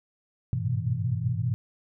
sine tone cluster, 98.2 / 106.3 / 121.3 / 126.6 / 161.8 Hz, G2 / G#2 / B2 / B2 / E3, +4 / +41 / -31 / +43 / -32 cents, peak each -32 / -33 / -28 / -33 / -33 dBFS, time 0.53-1.54 s, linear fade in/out 0 ms, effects none

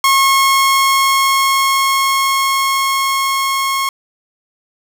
sawtooth tone with level ramp, 1086 Hz, C#6, 36 cents flat, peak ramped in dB -5 to -11 dBFS, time 0.04-3.89 s, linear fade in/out 2 ms, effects 7-bit

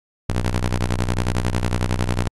sawtooth ring-modulated tone, 60.8 Hz, B1, 26 cents flat, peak -12 dBFS, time 0.29-2.28 s, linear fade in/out 5 ms, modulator 35.9 Hz, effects AAC 32 kbps

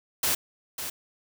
white noise with echo, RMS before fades -25 dBFS, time 0.23-0.35 s, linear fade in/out 5 ms, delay 550 ms, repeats 1, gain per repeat -9 dB, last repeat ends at 0.9 s, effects none

